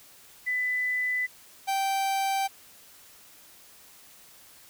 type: tone pair in turn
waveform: sine / 45% pulse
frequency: 1998 / 780 Hz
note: B6 / G5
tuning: +20 / -9 cents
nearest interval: octave + major third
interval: 1629 cents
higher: first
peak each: -25 dBFS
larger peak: neither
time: 0.46-1.27 / 1.67-2.48 s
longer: neither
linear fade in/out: 20 ms
effects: white hiss -53 dBFS RMS until 4.69 s